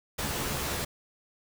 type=noise with comb filter; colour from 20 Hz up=pink; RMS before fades=-32 dBFS; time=0.18-0.85 s; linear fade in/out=10 ms; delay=14 ms; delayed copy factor=+0.75; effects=none